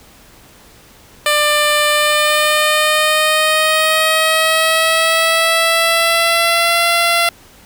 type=tone with pitch glide; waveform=10% pulse; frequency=595 to 683.5 Hz; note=D5 to F5; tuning=+22 to -37 cents; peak=-3 dBFS; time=1.26-7.29 s; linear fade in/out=2 ms; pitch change=+241 cents; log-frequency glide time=1.9-6.87 s; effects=pink hiss -44 dBFS RMS until 7.65 s